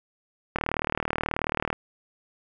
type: click train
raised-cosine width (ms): 0.5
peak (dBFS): -10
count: 46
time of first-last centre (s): 0.56-1.729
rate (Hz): 38.5
effects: none